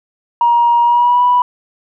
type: tone with pitch glide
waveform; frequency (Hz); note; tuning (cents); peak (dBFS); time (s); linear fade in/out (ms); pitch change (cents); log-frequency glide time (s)
sine; 947 to 982.7; A#5 to B5; +27 to -9; -7; 0.41-1.42; 2; +64; 0.82-1.23
effects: tanh soft clip ceiling -3 dBFS